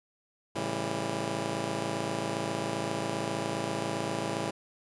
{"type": "chord", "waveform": "10% pulse", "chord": "A dominant seventh", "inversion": "none", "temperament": "just", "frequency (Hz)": [110, 137.5, 165, 198], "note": ["A2", "C#3", "E3", "G3"], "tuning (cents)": [0, -14, 2, 18], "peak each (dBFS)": -29, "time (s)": [0.55, 4.51], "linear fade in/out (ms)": 10, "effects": ["resampled to 24000 Hz"]}